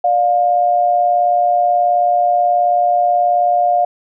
sine tone pair together, 590 / 708.6 Hz, D5 / F5, +8 / +25 cents, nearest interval minor third, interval 317 cents, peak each -19 / -11 dBFS, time 0.04-3.85 s, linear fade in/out 5 ms, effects none

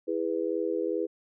sine chord, E major, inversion none, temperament just, 329.6 / 412 / 494.4 Hz, E4 / G#4 / B4, 0 / -14 / +2 cents, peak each -31 dBFS, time 0.07-1.07 s, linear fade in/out 20 ms, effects none

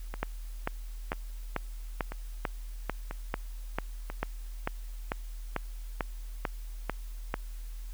two click trains, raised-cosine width 0.5 ms, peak -14 / -22 dBFS, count 17 / 5, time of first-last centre 0.23-7.341 / 0.14-4.1 s, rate 2.25 / 1.01 Hz, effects added 40 Hz sine -37 dBFS peak until 7.93 s + white hiss -57 dBFS RMS until 7.93 s

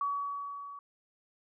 sine tone with level ramp, 1133 Hz, C#6, 37 cents sharp, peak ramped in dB -28 to -43 dBFS, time 0.01-0.79 s, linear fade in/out 2 ms, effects none

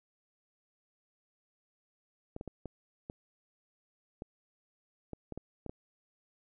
clicks, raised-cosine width 2 ms, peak -27 dBFS, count 11, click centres 2.364 / 2.411 / 2.477 / 2.657 / 3.099 / 4.221 / 5.133 / 5.323 / 5.376 / 5.663 / 5.695 s, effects none

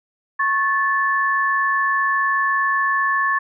sine tone pair together, 1098 / 1743 Hz, C#6 / A6, -17 / -17 cents, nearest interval minor sixth, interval 800 cents, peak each -19 dBFS, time 0.39-3.39 s, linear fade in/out 10 ms, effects none

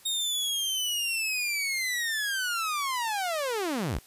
sawtooth linear sweep, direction down, 3729 to 38.86 Hz, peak -24 dBFS, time 0.05-3.99 s, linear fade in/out 10 ms, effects white hiss -55 dBFS RMS until 4.06 s + resampled to 32000 Hz

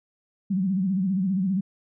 sine tone with vibrato, 189.4 Hz, F#3, 41 cents sharp, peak -21 dBFS, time 0.5-1.61 s, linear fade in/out 10 ms, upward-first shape sine, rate 15 Hz, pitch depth 110 cents each way, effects none

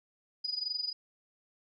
sine tone with amplitude modulation, 4939 Hz, D#8, 14 cents flat, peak -29 dBFS, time 0.44-0.93 s, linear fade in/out 10 ms, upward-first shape sine, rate 22.9 Hz, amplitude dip 80%, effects none

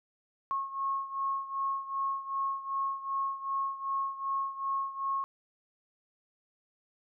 sine beating tone pair, 1089 / 1091.6 Hz, C#6 / C#6, -31 / -27 cents, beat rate 2.6 Hz, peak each -32 / -36 dBFS, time 0.51-5.24 s, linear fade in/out 0 ms, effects none

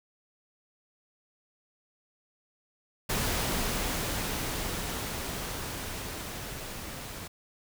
pink noise with level ramp, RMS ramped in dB -29 to -41 dBFS, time 3.09-7.28 s, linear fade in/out 10 ms, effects none

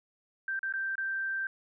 sine tone with dropouts, 1568 Hz, G6, in tune, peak -30 dBFS, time 0.48-1.47 s, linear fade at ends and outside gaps 2 ms, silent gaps 0.592-0.63 / 0.725-0.737 / 0.955-0.98 s, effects none

